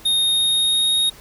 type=tone with pitch glide; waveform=square; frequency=3700 to 3737 Hz; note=A#7 to A#7; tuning=-14 to +4 cents; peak=-16 dBFS; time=0.05-1.1 s; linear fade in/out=10 ms; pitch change=+18 cents; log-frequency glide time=0.17-0.95 s; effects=pink hiss -44 dBFS RMS until 1.2 s